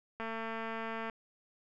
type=click train; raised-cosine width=0.5 ms; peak=-25 dBFS; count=203; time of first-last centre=0.2-1.098 s; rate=225 Hz; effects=none